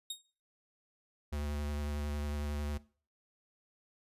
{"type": "tone with exponential decay", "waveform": "sawtooth", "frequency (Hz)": 3729, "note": "A#7", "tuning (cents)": 0, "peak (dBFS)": -31, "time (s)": [0.1, 0.23], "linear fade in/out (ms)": 5, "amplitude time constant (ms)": 27}
{"type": "tone with vibrato", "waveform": "square", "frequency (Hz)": 73.42, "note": "D2", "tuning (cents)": 0, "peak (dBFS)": -35, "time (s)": [1.32, 2.78], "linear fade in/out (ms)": 10, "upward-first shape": "sine", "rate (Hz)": 11, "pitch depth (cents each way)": 18}
{"effects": ["noise-tail reverb RT60 0.4 s tail -19 dB re dry", "resampled to 32000 Hz"]}